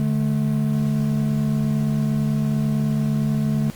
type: tone pair together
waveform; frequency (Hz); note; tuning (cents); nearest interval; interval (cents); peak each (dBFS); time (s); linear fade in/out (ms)
triangle; 146.83 / 215.8; D3 / A3; 0 / -33; perfect fifth; 667; -19; 0-3.7; 0
effects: pink hiss -43 dBFS RMS until 3.75 s + Opus 32 kbps